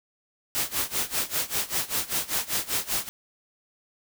white noise with tremolo, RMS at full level -25 dBFS, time 0.55-3.09 s, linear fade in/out 0 ms, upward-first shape sine, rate 5.1 Hz, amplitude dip 90%, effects none

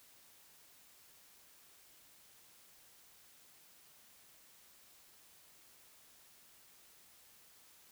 silence, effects white hiss -63 dBFS RMS until 7.91 s

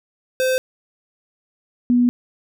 square / sine tone pair in turn, 517 / 244 Hz, C5 / B3, -21 / -21 cents, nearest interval octave + minor second, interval 1300 cents, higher first, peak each -17 / -12 dBFS, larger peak second, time 0.4-0.58 / 1.9-2.09 s, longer second, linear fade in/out 0 ms, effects none

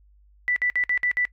sine tone bursts, 1975.5 Hz, B6, in tune, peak -20 dBFS, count 6, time 0.48-1.252 s, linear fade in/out 0 ms, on 82 ms, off 56 ms, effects noise-tail reverb RT60 0.1 s tail -21 dB re dry + added 50 Hz sine -53 dBFS peak until 1.32 s

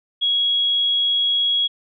sine tone, 3321 Hz, G#7, 1 cent flat, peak -16 dBFS, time 0.21-1.68 s, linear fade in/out 20 ms, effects none

